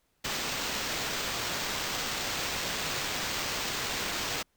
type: noise with sample-and-hold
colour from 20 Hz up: violet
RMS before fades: -33 dBFS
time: 0.24-4.43 s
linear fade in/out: 10 ms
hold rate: 11025 Hz
effects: pink hiss -73 dBFS RMS until 4.56 s